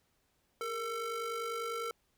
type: ring-modulated tone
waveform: square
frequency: 440 Hz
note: A4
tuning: in tune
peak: -33 dBFS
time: 0.61-1.91 s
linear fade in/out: 0 ms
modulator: 905 Hz
effects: pink hiss -75 dBFS RMS until 2.17 s